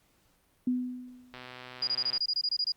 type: tone with exponential decay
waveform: sine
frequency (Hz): 250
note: B3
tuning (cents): +21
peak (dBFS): -23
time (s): 0.67-1.46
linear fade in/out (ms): 5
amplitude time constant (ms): 170
type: click train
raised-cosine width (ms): 0.3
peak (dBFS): -28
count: 106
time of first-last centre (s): 1.34-2.173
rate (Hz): 126
type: tone bursts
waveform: sine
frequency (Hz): 4875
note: D#8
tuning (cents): -36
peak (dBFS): -26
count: 12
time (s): 1.82-2.721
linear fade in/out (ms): 5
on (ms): 54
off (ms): 23
effects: pink hiss -68 dBFS RMS until 2.76 s + Opus 48 kbps